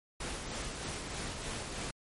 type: noise with tremolo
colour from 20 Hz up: pink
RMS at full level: -38 dBFS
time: 0.2-1.91 s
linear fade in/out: 5 ms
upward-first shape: sine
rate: 3.2 Hz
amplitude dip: 35%
effects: MP3 48 kbps